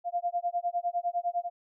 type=tone with tremolo; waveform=sine; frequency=698.5 Hz; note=F5; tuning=in tune; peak=-24 dBFS; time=0.04-1.5 s; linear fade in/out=50 ms; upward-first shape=sine; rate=9.9 Hz; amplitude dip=100%; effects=none